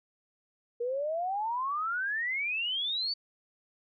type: exponential sweep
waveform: sine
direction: up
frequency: 466.2 to 4600 Hz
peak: -29 dBFS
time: 0.8-3.14 s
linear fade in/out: 10 ms
effects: none